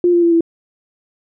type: tone with pitch steps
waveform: sine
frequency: 352.1 / 345.7 / 339.3 / 333.1 Hz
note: F4 / F4 / F4 / E4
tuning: +14 / -18 / -50 / +18 cents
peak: -9 dBFS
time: 0.04-0.408 s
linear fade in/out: 2 ms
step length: 92 ms
effects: none